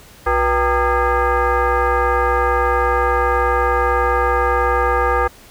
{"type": "tone with frequency modulation", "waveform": "sine", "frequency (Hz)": 364.2, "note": "F#4", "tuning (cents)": -27, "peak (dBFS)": -13, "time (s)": [0.26, 5.28], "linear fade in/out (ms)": 10, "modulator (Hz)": 425, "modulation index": 2.9, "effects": ["pink hiss -44 dBFS RMS until 5.5 s"]}